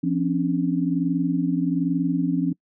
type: tone cluster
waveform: sine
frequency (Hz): 171.3 / 264.2 / 285.4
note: F3 / C4 / D4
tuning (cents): -33 / +17 / -49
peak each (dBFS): -24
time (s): 0.03-2.53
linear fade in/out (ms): 10
effects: noise-tail reverb RT60 0.1 s tail -25 dB re dry